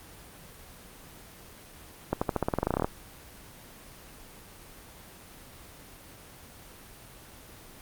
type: accelerating click train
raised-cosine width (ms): 1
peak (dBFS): -11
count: 16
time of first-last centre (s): 2.13-2.845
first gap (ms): 85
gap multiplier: 0.91
effects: pink hiss -49 dBFS RMS until 7.81 s + Opus 24 kbps